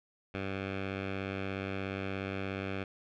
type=tone with low-pass filter; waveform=10% pulse; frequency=96.9 Hz; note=G2; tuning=20 cents flat; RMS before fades=-37 dBFS; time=0.34-2.84 s; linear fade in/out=5 ms; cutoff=2600 Hz; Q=2.2; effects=none